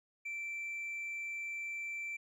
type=tone with hard clipping; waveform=triangle; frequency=2339 Hz; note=D7; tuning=8 cents flat; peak=-37 dBFS; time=0.25-2.17 s; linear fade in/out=10 ms; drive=1 dB; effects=none